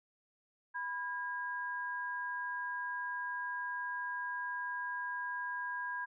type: tone pair together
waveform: sine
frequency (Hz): 987.8 / 1626.5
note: B5 / G#6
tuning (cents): 0 / -37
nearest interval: major sixth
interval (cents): 863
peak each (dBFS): -40 / -38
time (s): 0.74-6.06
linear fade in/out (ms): 20
effects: none